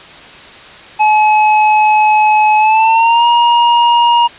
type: tone with pitch glide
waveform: square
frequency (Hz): 854 to 947.6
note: G#5 to A#5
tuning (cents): +48 to +28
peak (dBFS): -7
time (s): 0.99-4.28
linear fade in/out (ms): 20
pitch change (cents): +180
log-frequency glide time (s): 2.58-3.26
effects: white hiss -34 dBFS RMS until 4.38 s + resampled to 8000 Hz